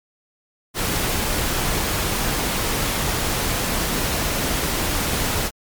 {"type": "noise", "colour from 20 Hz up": "pink", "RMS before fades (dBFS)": -22, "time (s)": [0.74, 5.51], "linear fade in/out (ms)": 50, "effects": ["MP3 96 kbps"]}